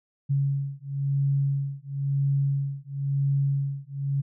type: beating tone pair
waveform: sine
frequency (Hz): 138.59 / 139.57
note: C#3 / C#3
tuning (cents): 0 / +12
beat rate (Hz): 0.98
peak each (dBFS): -26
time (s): 0.29-4.22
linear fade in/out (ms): 20
effects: none